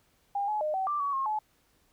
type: tone with pitch steps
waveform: sine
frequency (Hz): 804 / 848 / 611 / 763 / 1178 / 1129 / 1076 / 856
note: G5 / G#5 / D#5 / G5 / D6 / C#6 / C6 / A5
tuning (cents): +44 / +36 / -32 / -47 / +5 / +31 / +48 / -48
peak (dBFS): -27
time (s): 0.35-1.39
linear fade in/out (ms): 5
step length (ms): 130
effects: pink hiss -68 dBFS RMS until 1.92 s